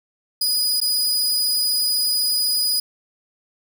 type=tone with dropouts; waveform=sawtooth; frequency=4944 Hz; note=D#8; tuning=12 cents flat; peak=-15 dBFS; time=0.41-2.8 s; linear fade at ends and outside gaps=5 ms; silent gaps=0.803-0.814 s; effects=none